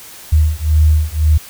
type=beating tone pair; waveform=sine; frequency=76.3 / 78.2 Hz; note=D#2 / D#2; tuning=-33 / +9 cents; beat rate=1.9 Hz; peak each=-12 dBFS; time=0.32-1.38 s; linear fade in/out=10 ms; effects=white hiss -36 dBFS RMS until 1.49 s